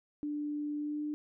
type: tone with pitch glide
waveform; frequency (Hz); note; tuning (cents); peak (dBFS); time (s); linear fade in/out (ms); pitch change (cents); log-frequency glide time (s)
sine; 295.4 to 298.8; D4 to D4; +10 to +30; -33; 0.23-1.14; 0; +20; 0.77-1.03
effects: none